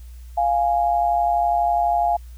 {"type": "tone pair together", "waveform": "sine", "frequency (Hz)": [698, 830.1], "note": ["F5", "G#5"], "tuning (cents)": [-1, -1], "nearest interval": "minor third", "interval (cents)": 300, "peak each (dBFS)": [-18, -21], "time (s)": [0.37, 2.17], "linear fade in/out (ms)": 10, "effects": ["added 60 Hz sine -36 dBFS peak until 2.37 s", "white hiss -56 dBFS RMS until 2.37 s"]}